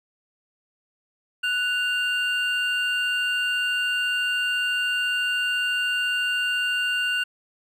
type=tone pair together; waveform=triangle; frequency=1480 / 2794 Hz; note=F#6 / F7; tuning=0 / 0 cents; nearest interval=major seventh; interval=1100 cents; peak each=-23 dBFS; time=1.43-7.24 s; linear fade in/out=10 ms; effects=none